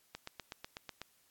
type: click train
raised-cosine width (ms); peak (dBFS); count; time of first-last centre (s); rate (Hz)
0.2; -25; 8; 0.15-1.016; 8.08
effects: white hiss -70 dBFS RMS until 1.3 s + AAC 64 kbps